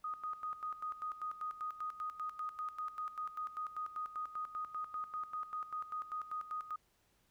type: tone with tremolo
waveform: sine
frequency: 1244.5 Hz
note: D#6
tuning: in tune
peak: -37 dBFS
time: 0.04-6.76 s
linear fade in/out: 5 ms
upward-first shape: square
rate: 5.1 Hz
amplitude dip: 75%
effects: pink hiss -74 dBFS RMS until 7.3 s